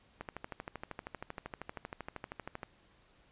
click train, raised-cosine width 0.5 ms, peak -25 dBFS, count 32, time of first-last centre 0.21-2.632 s, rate 12.8 Hz, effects pink hiss -66 dBFS RMS until 3.31 s + resampled to 8000 Hz

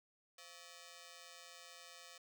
5% pulse ring-modulated tone, 606 Hz, D#5, 46 cents flat, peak -40 dBFS, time 0.38-2.18 s, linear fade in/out 5 ms, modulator 84.7 Hz, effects none

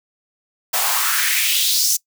white noise with high-pass filter sweep, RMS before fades -18 dBFS, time 0.73-1.97 s, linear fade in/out 10 ms, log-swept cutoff 660 to 6400 Hz, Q 3.1, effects noise-tail reverb RT60 0.1 s tail -22 dB re dry

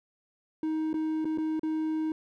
triangle tone with dropouts, 314.3 Hz, D#4, 18 cents sharp, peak -25 dBFS, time 0.63-2.12 s, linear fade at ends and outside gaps 2 ms, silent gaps 0.931-0.941 / 1.246-1.253 / 1.376-1.383 / 1.595-1.632 s, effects none

